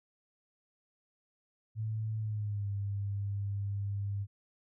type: tone with pitch glide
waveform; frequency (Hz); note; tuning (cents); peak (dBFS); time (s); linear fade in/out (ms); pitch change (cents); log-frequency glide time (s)
sine; 109.4 to 100.32; A2 to G2; -9 to +41; -32; 1.75-4.27; 50; -150; 2.18-2.68
effects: none